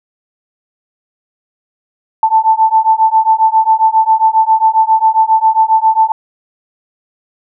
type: beating tone pair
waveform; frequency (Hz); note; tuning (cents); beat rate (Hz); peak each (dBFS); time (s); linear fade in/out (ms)
sine; 880 / 887.4; A5 / A5; 0 / +14; 7.4; -10; 2.23-6.12; 2
effects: none